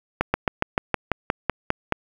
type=slowing click train; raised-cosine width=0.5 ms; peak=-4 dBFS; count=11; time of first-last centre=0.21-1.924 s; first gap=130 ms; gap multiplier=1.06; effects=7-bit